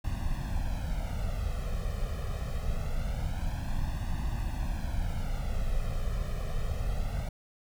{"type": "noise with flanger", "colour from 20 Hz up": "brown", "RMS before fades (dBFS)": -31, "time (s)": [0.04, 7.29], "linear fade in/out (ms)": 5, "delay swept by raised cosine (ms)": [1.1, 1.65], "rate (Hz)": 0.24, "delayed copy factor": 0.9, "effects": []}